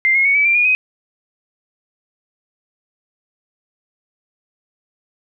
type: tone with pitch steps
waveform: sine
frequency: 2093 / 2158 / 2225 / 2294 / 2366 / 2439 / 2515 Hz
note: C7 / C#7 / C#7 / D7 / D7 / D#7 / D#7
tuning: 0 / -47 / +6 / -41 / +12 / -35 / +18 cents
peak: -11 dBFS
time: 0.05-0.75 s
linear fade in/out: 0 ms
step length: 100 ms
effects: none